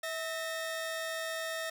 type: tone pair together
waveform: sawtooth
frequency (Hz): 648 / 1829.2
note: E5 / A#6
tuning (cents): -30 / -33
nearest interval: octave + tritone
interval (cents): 1797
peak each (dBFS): -33 / -35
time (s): 0.03-1.7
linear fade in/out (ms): 5
effects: none